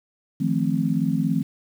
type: chord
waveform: sine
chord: F dominant seventh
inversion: third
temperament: just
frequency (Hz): 157.15 / 174.61 / 218.3 / 261.9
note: Eb3 / F3 / A3 / C4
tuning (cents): +18 / 0 / -13 / +2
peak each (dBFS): -25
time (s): 0.4-1.43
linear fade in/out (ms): 10
effects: 8-bit